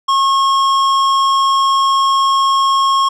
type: tone with hard clipping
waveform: triangle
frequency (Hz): 1086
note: C#6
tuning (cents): -36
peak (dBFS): -12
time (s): 0.08-3.09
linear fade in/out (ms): 10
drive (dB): 15
effects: none